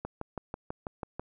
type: click train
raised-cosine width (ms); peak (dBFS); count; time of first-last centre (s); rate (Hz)
1; -21; 8; 0.05-1.196; 6.11
effects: none